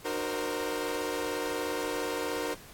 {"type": "chord", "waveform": "sawtooth", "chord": "C half-diminished seventh", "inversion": "first", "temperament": "equal with one note detuned", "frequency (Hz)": [303.7, 370, 466.2, 523.3], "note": ["Eb4", "Gb4", "Bb4", "C5"], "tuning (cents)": [-42, 0, 0, 0], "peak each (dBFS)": [-33, -34, -30, -33], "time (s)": [0.04, 2.55], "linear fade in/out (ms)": 20, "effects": ["pink hiss -51 dBFS RMS until 2.73 s", "AAC 64 kbps"]}